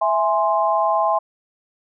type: chord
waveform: sine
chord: E augmented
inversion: none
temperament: equal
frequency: 659.3 / 830.6 / 1046.5 Hz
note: E5 / G#5 / B#5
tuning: 0 / 0 / 0 cents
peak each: -20 dBFS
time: 0.01-1.19 s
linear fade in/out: 10 ms
effects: none